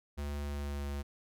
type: tone with pitch glide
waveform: square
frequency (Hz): 72.2 to 71.08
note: D2 to C#2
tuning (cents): -29 to +44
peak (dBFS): -36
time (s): 0.17-1.03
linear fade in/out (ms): 20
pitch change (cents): -27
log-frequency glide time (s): 0.39-0.86
effects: none